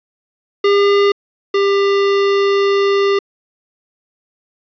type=tone pair in turn; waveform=square; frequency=402.8 / 397.9 Hz; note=G4 / G4; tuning=+47 / +26 cents; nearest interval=unison; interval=21 cents; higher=first; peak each=-10 / -12 dBFS; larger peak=first; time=0.64-1.12 / 1.54-3.19 s; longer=second; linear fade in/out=5 ms; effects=resampled to 11025 Hz + 8-bit